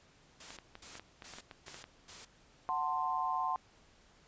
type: noise bursts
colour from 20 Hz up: white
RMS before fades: -49 dBFS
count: 5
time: 0.4-2.25 s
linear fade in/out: 5 ms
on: 170 ms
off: 250 ms
type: clicks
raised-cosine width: 0.3 ms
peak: -31 dBFS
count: 12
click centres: 0.505 / 0.587 / 0.754 / 0.954 / 0.996 / 1.222 / 1.337 / 1.385 / 1.512 / 1.682 / 1.744 / 1.841 s
type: chord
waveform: sine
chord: F# diminished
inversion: none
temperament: equal with one note detuned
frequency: 740 / 890.2 / 1046.5 Hz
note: F#5 / A5 / C6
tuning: 0 / +20 / 0 cents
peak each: -37 / -37 / -34 dBFS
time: 2.69-3.56 s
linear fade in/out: 0 ms
effects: pink hiss -64 dBFS RMS until 4.27 s + resampled to 16000 Hz